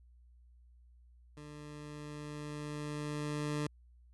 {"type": "tone with level ramp", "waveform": "20% pulse", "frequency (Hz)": 148.7, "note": "D3", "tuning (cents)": 22, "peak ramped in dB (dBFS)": [-43, -28], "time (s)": [1.37, 3.67], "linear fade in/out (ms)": 2, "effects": ["added 60 Hz sine -58 dBFS peak until 4.13 s", "resampled to 24000 Hz"]}